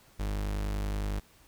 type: tone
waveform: 40% pulse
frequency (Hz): 50.7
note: G#1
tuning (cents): -41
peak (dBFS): -29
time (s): 0.19-1.2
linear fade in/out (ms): 10
effects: pink hiss -60 dBFS RMS until 1.47 s